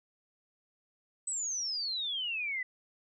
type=exponential sweep; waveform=sine; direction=down; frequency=8170 to 1970 Hz; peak=-32 dBFS; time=1.27-2.63 s; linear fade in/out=5 ms; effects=none